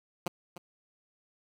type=tone with echo; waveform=10% pulse; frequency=176.2 Hz; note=F3; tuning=16 cents sharp; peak=-21 dBFS; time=0.26-0.28 s; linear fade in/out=5 ms; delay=300 ms; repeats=1; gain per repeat=-13 dB; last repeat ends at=0.58 s; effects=none